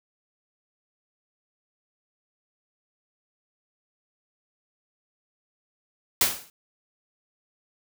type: noise with exponential decay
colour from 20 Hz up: white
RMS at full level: -17 dBFS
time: 6.21-6.5 s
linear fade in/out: 2 ms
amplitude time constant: 62 ms
effects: none